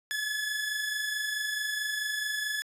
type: tone pair together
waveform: sawtooth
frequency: 1692 / 1716.6 Hz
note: G#6 / A6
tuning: +32 / -43 cents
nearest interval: unison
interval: 25 cents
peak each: -34 / -27 dBFS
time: 0.11-2.62 s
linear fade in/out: 0 ms
effects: resampled to 32000 Hz